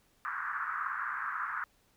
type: band-pass noise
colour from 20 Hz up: white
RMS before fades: -36 dBFS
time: 0.25-1.64 s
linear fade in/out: 0 ms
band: 1100 to 1600 Hz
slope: 48 dB/octave
effects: pink hiss -69 dBFS RMS until 1.96 s